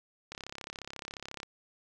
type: click train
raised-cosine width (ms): 0.2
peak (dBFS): -23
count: 39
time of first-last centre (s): 0.32-1.431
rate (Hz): 34.2
effects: none